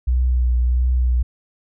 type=tone with vibrato; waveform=sine; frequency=61.74 Hz; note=B1; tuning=in tune; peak=-14 dBFS; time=0.07-1.23 s; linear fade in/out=10 ms; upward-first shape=triangle; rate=1.5 Hz; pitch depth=34 cents each way; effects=none